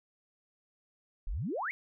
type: exponential sweep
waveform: sine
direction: up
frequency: 30.08 to 2300 Hz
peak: -32 dBFS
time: 1.27-1.71 s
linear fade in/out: 0 ms
effects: none